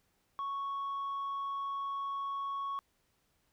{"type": "tone", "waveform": "sine", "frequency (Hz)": 1108.7, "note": "C#6", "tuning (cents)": 0, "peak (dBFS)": -32, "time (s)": [0.39, 2.79], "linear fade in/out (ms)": 0, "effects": ["tanh soft clip ceiling -33 dBFS", "pink hiss -75 dBFS RMS until 3.52 s"]}